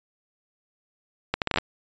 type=accelerating click train; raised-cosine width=0.3 ms; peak=-7 dBFS; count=8; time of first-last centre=1.34-1.585 s; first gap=78 ms; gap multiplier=0.71; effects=resampled to 16000 Hz